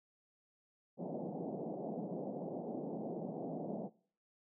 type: band-pass noise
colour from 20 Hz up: pink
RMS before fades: -42 dBFS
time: 0.97-3.9 s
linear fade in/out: 50 ms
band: 160 to 740 Hz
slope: 48 dB/octave
effects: noise-tail reverb RT60 0.5 s tail -22 dB re dry